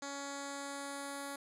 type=tone with low-pass filter sweep; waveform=10% pulse; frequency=280.2 Hz; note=C#4; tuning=19 cents sharp; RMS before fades=-43 dBFS; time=0.02-1.36 s; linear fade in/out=5 ms; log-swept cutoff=6800 to 11000 Hz; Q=2.9; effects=none